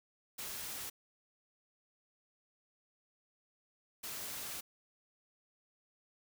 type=noise bursts at uneven times; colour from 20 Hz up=white; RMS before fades=-43 dBFS; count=2; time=0.38-0.9 / 4.03-4.61 s; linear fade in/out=10 ms; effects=none